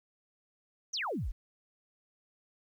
sine exponential sweep, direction down, 6645 to 30.87 Hz, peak -32 dBFS, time 0.93-1.32 s, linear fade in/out 10 ms, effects 11-bit

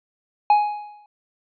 triangle tone with exponential decay, 834 Hz, G#5, 7 cents sharp, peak -8 dBFS, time 0.5-1.06 s, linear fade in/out 2 ms, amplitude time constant 120 ms, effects resampled to 11025 Hz

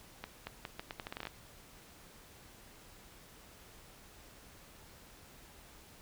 accelerating click train, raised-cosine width 0.3 ms, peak -24 dBFS, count 13, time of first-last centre 0.24-1.271 s, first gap 230 ms, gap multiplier 0.79, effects pink hiss -57 dBFS RMS until 6.01 s

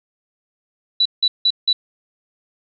sine tone bursts, 3951 Hz, B7, in tune, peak -12 dBFS, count 4, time 1-1.73 s, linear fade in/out 5 ms, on 55 ms, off 170 ms, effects none

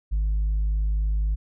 sine tone with tanh clipping, 51.91 Hz, G#1, in tune, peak -21 dBFS, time 0.11-1.36 s, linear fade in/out 20 ms, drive 1 dB, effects none

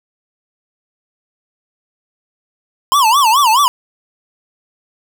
square tone with vibrato, 1005 Hz, B5, 30 cents sharp, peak -9 dBFS, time 2.92-3.68 s, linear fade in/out 0 ms, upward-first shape sine, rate 4.7 Hz, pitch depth 260 cents each way, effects none

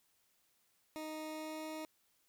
20% pulse tone with pitch glide, 311.1 to 312.9 Hz, D#4 to D#4, 0 to +10 cents, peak -37 dBFS, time 0.96-1.85 s, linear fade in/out 0 ms, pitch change +10 cents, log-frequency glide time 1.3-1.66 s, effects white hiss -75 dBFS RMS until 2.28 s

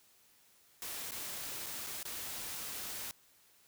white noise with dropouts, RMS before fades -42 dBFS, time 0.82-3.11 s, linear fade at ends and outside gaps 0 ms, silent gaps 1.109-1.119 / 1.661-1.665 / 1.864-1.869 / 2.029-2.053 s, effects white hiss -66 dBFS RMS until 3.67 s

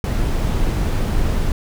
brown noise, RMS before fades -18 dBFS, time 0.04-1.52 s, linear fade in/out 2 ms, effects none

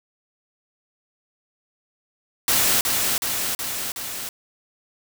white noise with echo, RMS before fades -19 dBFS, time 2.48-2.81 s, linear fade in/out 2 ms, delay 370 ms, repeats 4, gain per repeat -3 dB, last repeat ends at 4.29 s, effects none

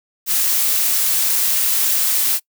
blue noise, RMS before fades -17 dBFS, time 0.26-2.4 s, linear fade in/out 50 ms, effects noise-tail reverb RT60 0.1 s tail -24 dB re dry

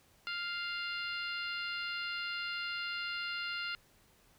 harmonic tone, 698.5 Hz, F5, in tune, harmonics 2 / 3 / 4 / 5 / 6 / 7, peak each -39 / -44 / -41 / -51 / -45 / -51 dBFS, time 0.27-3.75 s, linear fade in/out 0 ms, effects pink hiss -66 dBFS RMS until 4.38 s

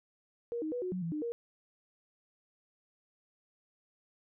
sine tone with pitch steps, 472.2 / 312.7 / 489.8 / 365.7 / 183.2 / 166.7 / 303 / 469.9 Hz, A#4 / D#4 / B4 / F#4 / F#3 / E3 / D#4 / A#4, +22 / +9 / -14 / -20 / -17 / +20 / -46 / +14 cents, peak -33 dBFS, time 0.52-1.32 s, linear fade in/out 0 ms, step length 100 ms, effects none

